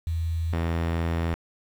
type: tone pair in turn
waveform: sine / sawtooth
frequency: 82.4 / 83.36 Hz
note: E2 / E2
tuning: 0 / +20 cents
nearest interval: unison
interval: 20 cents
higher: second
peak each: -24 / -20 dBFS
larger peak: second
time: 0.07-0.53 / 0.53-1.34 s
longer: second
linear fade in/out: 0 ms
effects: low-pass 3000 Hz 12 dB/octave + 8-bit